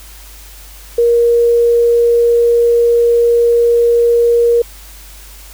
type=tone; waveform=sine; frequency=471.5 Hz; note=A#4; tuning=20 cents sharp; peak=-7 dBFS; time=0.98-4.62 s; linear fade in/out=5 ms; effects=added 50 Hz sine -35 dBFS peak until 5.53 s + white hiss -38 dBFS RMS until 5.53 s